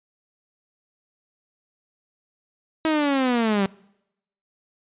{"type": "linear sweep", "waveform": "sawtooth", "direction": "down", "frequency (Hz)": [321.5, 190.5], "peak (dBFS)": -15, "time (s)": [2.85, 3.66], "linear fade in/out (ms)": 0, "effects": ["noise-tail reverb RT60 0.8 s tail -24 dB re dry", "resampled to 8000 Hz"]}